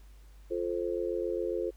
sine chord, F major, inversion none, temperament just, 349.2 / 436.5 / 523.8 Hz, F4 / A4 / C5, 0 / -14 / +2 cents, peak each -33 / -34 / -35 dBFS, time 0.5-1.71 s, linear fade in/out 20 ms, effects added 50 Hz sine -50 dBFS peak until 1.76 s + pink hiss -65 dBFS RMS until 1.76 s

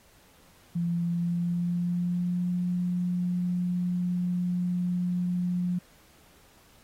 sine tone with pitch glide, 171.2 to 178.16 Hz, F3 to F3, -34 to +35 cents, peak -25 dBFS, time 0.75-5.79 s, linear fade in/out 10 ms, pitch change +69 cents, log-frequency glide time 1.03-2.49 s, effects pink hiss -59 dBFS RMS until 6.83 s + AAC 48 kbps

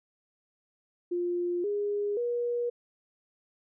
sine tone with pitch steps, 351.2 / 410.5 / 479.8 Hz, F4 / G#4 / A#4, +10 / -20 / +50 cents, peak -27 dBFS, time 1.11-2.7 s, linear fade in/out 10 ms, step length 530 ms, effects none

